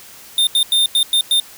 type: tone bursts at uneven times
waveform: square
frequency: 3624 Hz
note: A#7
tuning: 50 cents flat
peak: -12 dBFS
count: 6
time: 0.38-0.47 / 0.55-0.63 / 0.72-0.86 / 0.95-1.03 / 1.13-1.21 / 1.31-1.4 s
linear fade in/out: 2 ms
effects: white hiss -40 dBFS RMS until 1.57 s